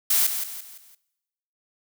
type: noise with echo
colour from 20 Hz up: blue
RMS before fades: -20 dBFS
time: 0.1-0.27 s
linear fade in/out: 5 ms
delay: 170 ms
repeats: 4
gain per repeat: -8 dB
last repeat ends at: 0.95 s
effects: noise-tail reverb RT60 1.0 s tail -21 dB re dry